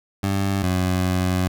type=tone pair in turn; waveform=20% pulse; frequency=98 / 91.78 Hz; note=G2 / F#2; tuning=0 / -14 cents; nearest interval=minor second; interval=114 cents; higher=first; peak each=-15 / -14 dBFS; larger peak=second; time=0.23-0.63 / 0.63-1.48 s; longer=second; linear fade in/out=5 ms; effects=none